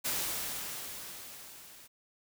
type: noise with level ramp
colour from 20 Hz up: white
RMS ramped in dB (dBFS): -32 to -54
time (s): 0.04-1.88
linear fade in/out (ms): 20
effects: none